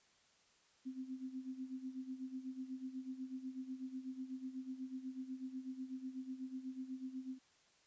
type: tone with tremolo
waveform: sine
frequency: 260 Hz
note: C4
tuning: 11 cents flat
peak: -40 dBFS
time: 0.85-7.39 s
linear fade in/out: 20 ms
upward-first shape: sine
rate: 8.1 Hz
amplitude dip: 75%
effects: white hiss -71 dBFS RMS until 7.86 s + resampled to 16000 Hz